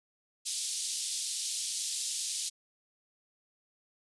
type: band-pass noise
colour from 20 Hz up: white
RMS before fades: -35 dBFS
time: 0.45-2.5 s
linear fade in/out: 20 ms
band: 3500 to 9900 Hz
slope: 24 dB/octave
effects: resampled to 24000 Hz